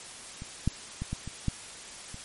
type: clicks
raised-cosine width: 5 ms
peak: -27 / -12 / -20 / -19 / -25 / -14 / -29 dBFS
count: 7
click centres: 0.421 / 0.676 / 1.02 / 1.13 / 1.276 / 1.483 / 2.144 s
effects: white hiss -44 dBFS RMS until 2.24 s + MP3 48 kbps